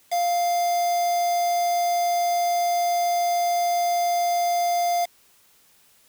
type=tone with quantisation; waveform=triangle; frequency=698.5 Hz; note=F5; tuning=in tune; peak=-18 dBFS; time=0.11-5.06 s; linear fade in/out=20 ms; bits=5; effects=white hiss -58 dBFS RMS until 6.08 s